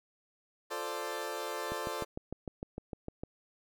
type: chord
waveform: 20% pulse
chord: D minor seventh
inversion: first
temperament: equal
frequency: 349.2 / 440 / 523.3 / 587.3 Hz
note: F4 / A4 / C5 / D5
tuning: 0 / 0 / 0 / 0 cents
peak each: -39 / -35 / -37 / -36 dBFS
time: 0.7-2.05 s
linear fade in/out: 20 ms
type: click train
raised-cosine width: 2 ms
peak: -25 dBFS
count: 11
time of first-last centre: 1.72-3.235 s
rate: 6.6 Hz
effects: none